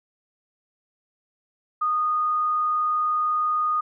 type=tone; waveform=sine; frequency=1233 Hz; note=D#6; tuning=16 cents flat; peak=-20 dBFS; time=1.81-3.81 s; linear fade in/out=10 ms; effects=none